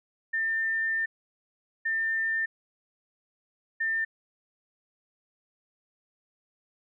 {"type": "tone bursts at uneven times", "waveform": "sine", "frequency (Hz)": 1798, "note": "A6", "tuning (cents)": 37, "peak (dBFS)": -25, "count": 3, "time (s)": [[0.33, 1.06], [1.85, 2.46], [3.8, 4.05]], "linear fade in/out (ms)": 10, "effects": []}